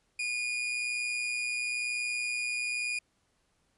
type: tone with amplitude modulation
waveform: 40% pulse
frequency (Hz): 2443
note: D#7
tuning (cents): -32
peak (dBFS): -28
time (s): 0.19-2.99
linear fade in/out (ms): 5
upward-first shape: sine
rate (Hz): 121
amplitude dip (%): 40
effects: pink hiss -73 dBFS RMS until 3.77 s + resampled to 24000 Hz